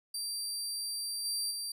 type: tone with level steps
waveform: 25% pulse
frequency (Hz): 4699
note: D8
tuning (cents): 0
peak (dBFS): -30 / -27 / -31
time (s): 0.14-1.72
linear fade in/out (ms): 5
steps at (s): 1.24 / 1.5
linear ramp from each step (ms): 20
effects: none